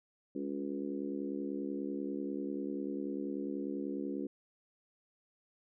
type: harmonic tone with a mistuned harmonic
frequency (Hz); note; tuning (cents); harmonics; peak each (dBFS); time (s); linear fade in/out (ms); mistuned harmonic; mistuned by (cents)
70.2; C#2; +22; 3 / 4 / 5 / 6 / 7; -42 / -38 / -41 / -47 / -47; 0.35-4.27; 5; 3; -50
effects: none